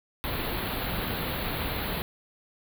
pink band-stop noise, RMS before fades -31 dBFS, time 0.24-2.02 s, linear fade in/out 0 ms, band 4400 to 11000 Hz, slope 96 dB/octave, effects none

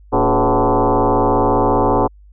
sine tone with frequency modulation, 232.6 Hz, A#3, 4 cents flat, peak -11 dBFS, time 0.12-2.08 s, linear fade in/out 20 ms, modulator 130 Hz, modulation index 6.2, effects added 50 Hz sine -41 dBFS peak until 2.32 s

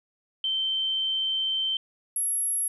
sine tone pair in turn, 3108 / 11217 Hz, G7 / F9, -16 / +6 cents, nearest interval octave + minor seventh, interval 2222 cents, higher second, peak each -24 dBFS, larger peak neither, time 0.44-1.77 / 2.16-2.68 s, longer first, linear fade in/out 2 ms, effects none

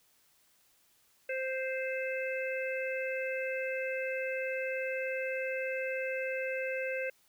harmonic tone, 523.3 Hz, C5, in tune, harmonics 1 / 3 / 4 / 5, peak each -34 / -40 / -41 / -40 dBFS, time 1.29-7.1 s, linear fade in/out 5 ms, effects white hiss -68 dBFS RMS until 7.28 s

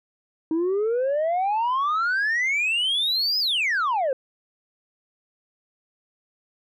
sine exponential two-way sweep, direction up then down, 313.2 to 5140 to 503 Hz, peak -18 dBFS, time 0.51-4.13 s, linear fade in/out 2 ms, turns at 3.39 s, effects tanh soft clip ceiling -19 dBFS

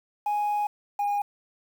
sine tone pair in turn, 830.6 / 816.8 Hz, G#5 / G#5, 0 / -29 cents, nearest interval unison, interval 29 cents, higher first, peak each -21 dBFS, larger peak neither, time 0.26-0.67 / 0.99-1.22 s, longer first, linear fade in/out 5 ms, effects tanh soft clip ceiling -22 dBFS + 8-bit

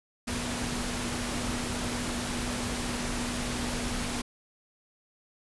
sine tone in noise, 242.6 Hz, B3, 31 cents flat, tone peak -35 dBFS, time 0.27-4.22 s, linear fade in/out 10 ms, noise pink, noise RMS -33 dBFS, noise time 0.27-4.22 s, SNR -5 dB, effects resampled to 24000 Hz

